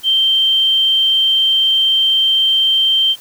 sine tone, 3136 Hz, G7, in tune, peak -10 dBFS, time 0.03-3.16 s, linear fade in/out 50 ms, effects white hiss -41 dBFS RMS until 3.2 s

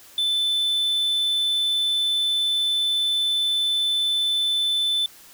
triangle tone, 3520 Hz, A7, in tune, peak -18 dBFS, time 0.18-5.06 s, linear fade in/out 2 ms, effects white hiss -48 dBFS RMS until 5.33 s

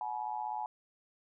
sine tone with amplitude modulation, 852 Hz, G#5, 44 cents sharp, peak -30 dBFS, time 0.01-0.66 s, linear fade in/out 2 ms, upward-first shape sine, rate 116 Hz, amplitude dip 100%, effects none

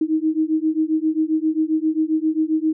sine beating tone pair, 311.1 / 318.6 Hz, D#4 / D#4, 0 / +41 cents, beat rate 7.5 Hz, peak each -20 dBFS, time 0.01-2.73 s, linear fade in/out 5 ms, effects none

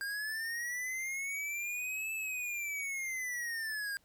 square linear two-way sweep, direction up then down, 1600 to 2633 to 1600 Hz, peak -36 dBFS, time 0.01-3.97 s, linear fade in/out 0 ms, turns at 2.13 s, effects pink hiss -70 dBFS RMS until 4.04 s

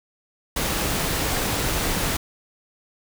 pink noise, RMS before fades -24 dBFS, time 0.56-2.17 s, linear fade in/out 5 ms, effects none

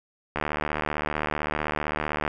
click train, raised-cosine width 0.5 ms, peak -11 dBFS, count 146, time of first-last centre 0.36-2.278 s, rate 75.6 Hz, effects none

